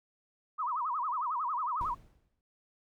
sine tone with vibrato, 1103 Hz, C#6, 9 cents flat, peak -30 dBFS, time 0.58-1.95 s, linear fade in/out 20 ms, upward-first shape sine, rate 11 Hz, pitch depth 270 cents each way
brown noise with exponential decay, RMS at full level -42 dBFS, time 1.81-2.41 s, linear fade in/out 1 ms, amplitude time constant 130 ms
effects none

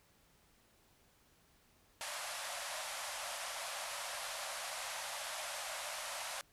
pink band-pass noise, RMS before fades -43 dBFS, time 2.01-6.41 s, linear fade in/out 0 ms, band 550 to 12000 Hz, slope 96 dB/octave, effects pink hiss -69 dBFS RMS until 6.52 s

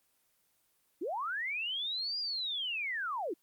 sine linear two-way sweep, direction up then down, 282.6 to 4911 to 282.6 Hz, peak -33 dBFS, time 1.01-3.34 s, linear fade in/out 10 ms, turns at 2.19 s, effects white hiss -73 dBFS RMS until 3.42 s + Opus 24 kbps

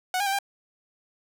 sawtooth tone with pitch steps, 738 / 809 / 780 / 798 Hz, F#5 / G#5 / G5 / G5, -5 / -46 / -9 / +31 cents, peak -20 dBFS, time 0.14-0.388 s, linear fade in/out 2 ms, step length 62 ms, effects none

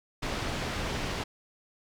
pink low-pass noise, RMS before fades -33 dBFS, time 0.22-1.24 s, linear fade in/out 10 ms, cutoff 4800 Hz, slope 12 dB/octave, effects none

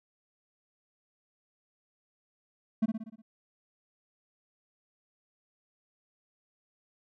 triangle tone with echo, 221.2 Hz, A3, 9 cents sharp, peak -20 dBFS, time 2.82-2.86 s, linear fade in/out 10 ms, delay 60 ms, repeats 6, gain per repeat -5 dB, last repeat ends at 3.22 s, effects none

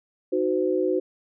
sine chord, C diminished, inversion first, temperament equal with one note detuned, 311.1 / 370 / 511 Hz, Eb4 / Gb4 / C5, 0 / 0 / -41 cents, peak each -27 / -23 / -26 dBFS, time 0.32-1 s, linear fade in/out 10 ms, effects none

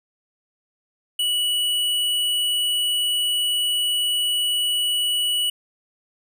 square tone, 2942 Hz, F#7, 11 cents flat, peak -20 dBFS, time 1.19-5.5 s, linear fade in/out 5 ms, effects none

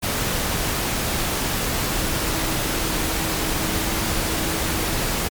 sine tone in noise, 320 Hz, D#4, 49 cents sharp, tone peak -32 dBFS, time 1.9-4.96 s, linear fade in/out 20 ms, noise pink, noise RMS -23 dBFS, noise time 0.02-5.29 s, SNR -12 dB, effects MP3 96 kbps

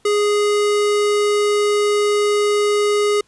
square tone, 414.2 Hz, G#4, 5 cents flat, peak -15 dBFS, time 0.05-3.21 s, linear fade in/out 5 ms, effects pink hiss -58 dBFS RMS until 3.27 s + resampled to 24000 Hz

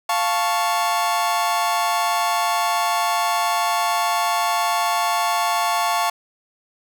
40% pulse chord, F augmented, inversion none, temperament equal, 698.5 / 880 / 1108.7 Hz, F5 / A5 / C#6, 0 / 0 / 0 cents, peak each -22 dBFS, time 0.09-6.1 s, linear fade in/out 5 ms, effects none

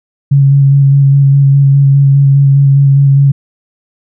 sine tone with vibrato, 138.8 Hz, C#3, 3 cents sharp, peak -3 dBFS, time 0.31-3.32 s, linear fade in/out 10 ms, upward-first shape square, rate 4.9 Hz, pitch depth 14 cents each way, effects none

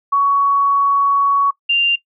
sine tone pair in turn, 1120 / 2787 Hz, C#6 / F7, +18 / -4 cents, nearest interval octave + major third, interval 1578 cents, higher second, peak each -11 dBFS, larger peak neither, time 0.12-1.51 / 1.69-1.96 s, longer first, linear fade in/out 10 ms, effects noise-tail reverb RT60 0.1 s tail -21 dB re dry

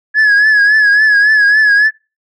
sine tone with vibrato, 1690 Hz, G#6, 30 cents sharp, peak -3 dBFS, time 0.14-1.91 s, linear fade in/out 50 ms, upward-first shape triangle, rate 3.6 Hz, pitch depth 72 cents each way, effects noise-tail reverb RT60 0.3 s tail -26 dB re dry + tanh soft clip ceiling -5 dBFS

